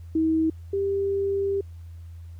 sine tone pair in turn, 320 / 395.1 Hz, D#4 / G4, +49 / +14 cents, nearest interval major third, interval 365 cents, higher second, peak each -19 / -22 dBFS, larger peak first, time 0.15-0.5 / 0.73-1.61 s, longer second, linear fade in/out 5 ms, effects added 84 Hz sine -38 dBFS peak until 2.39 s + pink hiss -64 dBFS RMS until 2.39 s

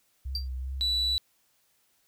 sine tone with vibrato, 65.41 Hz, C2, in tune, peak -31 dBFS, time 0.25-1.18 s, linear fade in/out 10 ms, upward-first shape sine, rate 2.5 Hz, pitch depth 38 cents each way
triangle tone with exponential decay, 4699 Hz, D8, in tune, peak -24 dBFS, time 0.35-0.48 s, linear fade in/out 2 ms, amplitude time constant 27 ms
sine tone, 3951 Hz, B7, in tune, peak -23 dBFS, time 0.81-1.18 s, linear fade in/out 0 ms
effects tanh soft clip ceiling -21 dBFS + white hiss -69 dBFS RMS until 2.07 s

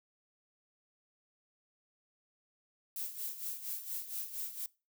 violet noise with tremolo, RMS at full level -38 dBFS, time 2.96-4.66 s, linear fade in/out 2 ms, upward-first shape sine, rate 4.3 Hz, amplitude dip 70%, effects noise-tail reverb RT60 0.3 s tail -23 dB re dry

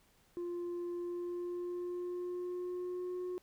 sine tone with pitch glide, 349.2 to 361.9 Hz, F4 to F#4, 0 to -38 cents, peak -34 dBFS, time 0.37-3.38 s, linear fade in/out 0 ms, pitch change +62 cents, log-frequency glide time 0.93-3.2 s, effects tanh soft clip ceiling -36 dBFS + pink hiss -69 dBFS RMS until 3.42 s

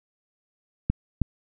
clicks, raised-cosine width 5 ms, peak -9 dBFS, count 2, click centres 0.9 / 1.217 s, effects none

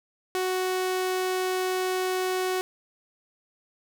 sawtooth tone, 370.7 Hz, F#4, 3 cents sharp, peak -21 dBFS, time 0.35-2.61 s, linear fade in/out 0 ms, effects none

